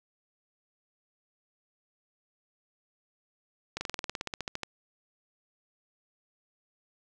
slowing click train, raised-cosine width 0.2 ms, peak -16 dBFS, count 16, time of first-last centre 3.77-4.633 s, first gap 40 ms, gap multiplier 1.05, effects none

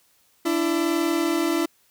40% pulse tone pair together, 293.4 / 334.2 Hz, D4 / E4, -2 / +24 cents, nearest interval major second, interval 226 cents, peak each -25 / -21 dBFS, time 0.45-1.66 s, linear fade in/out 10 ms, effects white hiss -62 dBFS RMS until 1.9 s

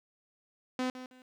sawtooth tone with echo, 254.8 Hz, C4, 46 cents flat, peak -26 dBFS, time 0.79-0.9 s, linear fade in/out 2 ms, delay 160 ms, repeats 2, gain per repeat -12 dB, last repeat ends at 1.22 s, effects low-pass 6000 Hz 12 dB/octave + 11-bit

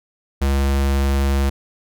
square tone, 68.8 Hz, C#2, 12 cents flat, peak -16 dBFS, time 0.41-1.5 s, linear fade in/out 10 ms, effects none

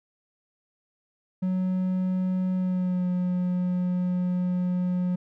triangle tone with pitch glide, 185 to 180.25 Hz, F#3 to F#3, 0 to -45 cents, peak -21 dBFS, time 1.42-5.16 s, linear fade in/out 10 ms, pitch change -45 cents, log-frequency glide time 2.55-3.07 s, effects none

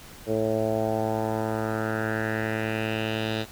10% pulse tone with low-pass filter sweep, 110 Hz, A2, in tune, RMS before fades -27 dBFS, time 0.26-3.46 s, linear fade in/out 50 ms, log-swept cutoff 490 to 3800 Hz, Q 3.1, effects pink hiss -46 dBFS RMS until 3.51 s

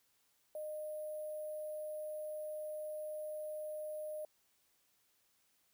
sine tone with sample-and-hold, 612 Hz, D#5, 29 cents flat, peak -40 dBFS, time 0.55-4.25 s, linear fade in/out 2 ms, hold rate 11025 Hz, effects white hiss -75 dBFS RMS until 5.73 s

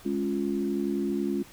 sine chord, Db major, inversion second, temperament equal, 207.7 / 277.2 / 349.2 Hz, Ab3 / Db4 / F4, 0 / 0 / 0 cents, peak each -30 dBFS, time 0.05-1.43 s, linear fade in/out 10 ms, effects pink hiss -51 dBFS RMS until 1.52 s

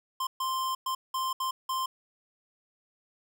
square tone bursts at uneven times, 1046.5 Hz, C6, in tune, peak -29 dBFS, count 6, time 0.2-0.27 / 0.4-0.75 / 0.86-0.95 / 1.14-1.33 / 1.4-1.51 / 1.69-1.86 s, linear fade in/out 5 ms, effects none

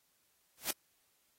white noise with exponential growth, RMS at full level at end -29 dBFS, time 0.57-0.71 s, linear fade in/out 5 ms, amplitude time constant 30 ms, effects white hiss -74 dBFS RMS until 1.38 s + AAC 48 kbps

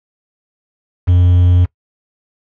triangle tone with quantisation, 89 Hz, F2, 33 cents sharp, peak -5 dBFS, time 1.07-1.66 s, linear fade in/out 20 ms, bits 5, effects noise-tail reverb RT60 0.1 s tail -21 dB re dry + low-pass 2000 Hz 12 dB/octave

